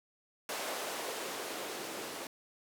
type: noise with band-pass filter sweep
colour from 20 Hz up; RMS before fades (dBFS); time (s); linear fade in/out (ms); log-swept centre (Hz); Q
blue; -40; 0.49-2.27; 2; 550 to 310; 1.4
effects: none